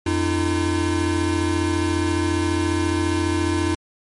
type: tone cluster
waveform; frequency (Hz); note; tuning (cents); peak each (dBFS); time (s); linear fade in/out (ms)
square; 88.8 / 306.3 / 340.9; F2 / D#4 / F4; +29 / -27 / -42; -24; 0.06-3.75; 5
effects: MP3 48 kbps